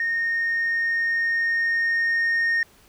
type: tone with level ramp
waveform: sine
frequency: 1844 Hz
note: A#6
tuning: 19 cents flat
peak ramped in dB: -20 to -16 dBFS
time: 0-2.63 s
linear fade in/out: 2 ms
effects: tanh soft clip ceiling -18 dBFS + pink hiss -55 dBFS RMS until 2.88 s